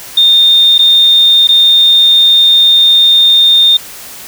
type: tone with dropouts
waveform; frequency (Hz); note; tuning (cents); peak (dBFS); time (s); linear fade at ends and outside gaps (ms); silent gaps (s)
sine; 3643; A#7; -41; -3; 0.17-3.77; 5; 0.781-0.79 / 1.473-1.488
effects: white hiss -29 dBFS RMS until 4.27 s